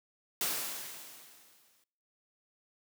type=noise with exponential decay; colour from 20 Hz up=white; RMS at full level=-31 dBFS; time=0.41-1.84 s; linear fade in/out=2 ms; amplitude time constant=310 ms; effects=noise-tail reverb RT60 0.7 s tail -24 dB re dry + high-pass 150 Hz 12 dB/octave